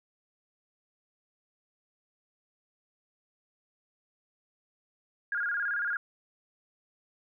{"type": "tone with vibrato", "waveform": "sine", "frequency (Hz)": 1525, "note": "G6", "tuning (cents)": -48, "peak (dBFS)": -28, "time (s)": [5.32, 5.97], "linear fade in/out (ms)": 2, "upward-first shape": "square", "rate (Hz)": 18, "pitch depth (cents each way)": 120, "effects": []}